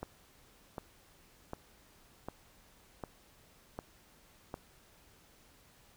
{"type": "click train", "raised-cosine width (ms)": 1, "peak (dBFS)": -25, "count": 7, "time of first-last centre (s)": [0.03, 4.541], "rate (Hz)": 1.33, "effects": ["pink hiss -63 dBFS RMS until 5.96 s"]}